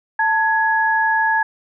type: tone pair together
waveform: sine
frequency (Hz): 887.3 / 1675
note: A5 / G#6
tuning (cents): +14 / +14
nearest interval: major seventh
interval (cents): 1100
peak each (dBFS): -17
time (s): 0.19-1.43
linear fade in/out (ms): 5
effects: none